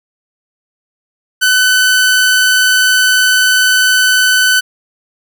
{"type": "tone", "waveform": "sawtooth", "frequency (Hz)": 1507, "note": "F#6", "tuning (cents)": 31, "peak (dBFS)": -4, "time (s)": [1.41, 4.61], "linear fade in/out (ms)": 20, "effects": []}